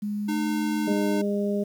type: tone with pitch glide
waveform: sine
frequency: 207.3 to 216.5 Hz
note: G#3 to A3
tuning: -3 to -28 cents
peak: -26 dBFS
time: 0.02-0.93 s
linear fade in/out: 10 ms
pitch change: +75 cents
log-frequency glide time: 0.29-0.34 s
type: tone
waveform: square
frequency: 303.8 Hz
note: D#4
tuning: 41 cents flat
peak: -27 dBFS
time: 0.28-1.22 s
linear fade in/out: 10 ms
type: harmonic tone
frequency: 203.4 Hz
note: G#3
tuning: 36 cents flat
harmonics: 1 / 2 / 3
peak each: -25 / -28 / -31 dBFS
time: 0.87-1.64 s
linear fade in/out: 10 ms
effects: 9-bit